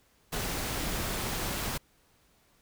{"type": "noise", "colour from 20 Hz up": "pink", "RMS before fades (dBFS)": -33, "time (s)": [0.32, 1.78], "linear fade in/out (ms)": 10, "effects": ["pink hiss -66 dBFS RMS until 2.61 s"]}